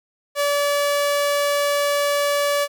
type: tone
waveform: sawtooth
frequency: 575 Hz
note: D5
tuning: 37 cents flat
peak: -14 dBFS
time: 0.35-2.68 s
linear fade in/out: 50 ms
effects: none